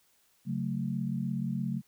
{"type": "chord", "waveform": "sine", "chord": "F# minor", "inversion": "second", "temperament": "just", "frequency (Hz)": [138.75, 185, 222], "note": ["C#3", "F#3", "A3"], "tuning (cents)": [2, 0, 16], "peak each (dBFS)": -34, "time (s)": [0.45, 1.82], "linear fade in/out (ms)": 50, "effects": ["white hiss -68 dBFS RMS until 1.87 s"]}